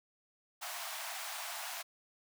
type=high-pass noise; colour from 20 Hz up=pink; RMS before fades=-42 dBFS; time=0.61-1.83 s; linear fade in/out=20 ms; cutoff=640 Hz; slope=96 dB/octave; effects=none